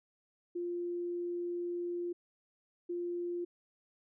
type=tone bursts at uneven times; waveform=sine; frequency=349.2 Hz; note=F4; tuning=in tune; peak=-34 dBFS; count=2; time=0.55-2.13 / 2.89-3.45 s; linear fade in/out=10 ms; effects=none